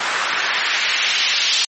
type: noise with band-pass filter sweep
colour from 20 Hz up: white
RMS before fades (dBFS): -19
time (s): 0-1.65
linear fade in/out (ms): 5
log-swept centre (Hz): 1200 to 3800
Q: 1.3
effects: low-pass 10000 Hz 12 dB/octave + MP3 32 kbps